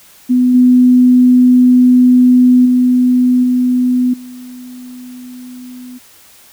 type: tone with level steps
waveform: sine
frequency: 250 Hz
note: B3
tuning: 21 cents sharp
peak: -7 / -4 / -7 / -9 / -28 dBFS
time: 0.29-5.99 s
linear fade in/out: 20 ms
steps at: 0.54 / 2.65 / 3.43 / 4.13 s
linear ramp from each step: 10 ms
effects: white hiss -43 dBFS RMS until 6.52 s